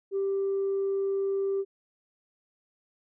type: tone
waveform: sine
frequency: 392 Hz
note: G4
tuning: in tune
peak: -24 dBFS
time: 0.11-1.65 s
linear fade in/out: 50 ms
effects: tanh soft clip ceiling -22 dBFS